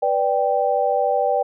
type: chord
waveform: sine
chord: G major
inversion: first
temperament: equal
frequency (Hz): 493.9 / 587.3 / 784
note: B4 / D5 / G5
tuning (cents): 0 / 0 / 0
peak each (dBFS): -22 / -21 / -20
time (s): 0.02-1.43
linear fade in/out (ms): 10
effects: none